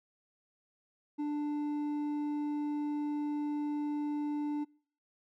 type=tone with hard clipping; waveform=sine; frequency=295.1 Hz; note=D4; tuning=8 cents sharp; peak=-33 dBFS; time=1.18-4.65 s; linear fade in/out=20 ms; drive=5 dB; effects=noise-tail reverb RT60 0.5 s tail -25 dB re dry